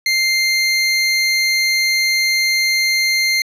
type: tone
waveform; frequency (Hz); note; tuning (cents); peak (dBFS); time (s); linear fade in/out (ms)
25% pulse; 2100; C7; +6; -10; 0.06-3.42; 2
effects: low-pass 11000 Hz 12 dB/octave